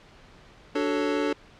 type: chord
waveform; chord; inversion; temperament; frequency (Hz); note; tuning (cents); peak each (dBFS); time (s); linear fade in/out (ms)
square; D major seventh; none; equal with one note detuned; 293.7 / 375.6 / 440 / 554.4; D4 / F#4 / A4 / C#5; 0 / +26 / 0 / 0; -28 / -33 / -29 / -33; 0.75-1.33; 5
effects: pink hiss -52 dBFS RMS until 1.59 s + low-pass 4000 Hz 12 dB/octave